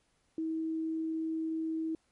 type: tone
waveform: sine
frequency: 321.2 Hz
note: E4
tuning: 45 cents flat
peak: -31 dBFS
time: 0.38-1.95 s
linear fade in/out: 2 ms
effects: pink hiss -73 dBFS RMS until 2.11 s + MP3 48 kbps